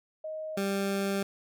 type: tone pair in turn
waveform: sine / 20% pulse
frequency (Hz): 626 / 197.18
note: D#5 / G3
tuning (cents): +10 / +10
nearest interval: octave + minor sixth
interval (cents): 2000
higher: first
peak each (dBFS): -34 / -23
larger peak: second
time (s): 0.24-0.57 / 0.57-1.23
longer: second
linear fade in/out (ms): 5
effects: none